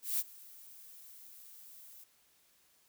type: noise with ADSR envelope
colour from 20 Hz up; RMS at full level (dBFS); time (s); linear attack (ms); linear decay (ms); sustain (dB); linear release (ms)
violet; -31; 0.02-2.04; 170; 38; -23; 4
effects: white hiss -69 dBFS RMS until 2.88 s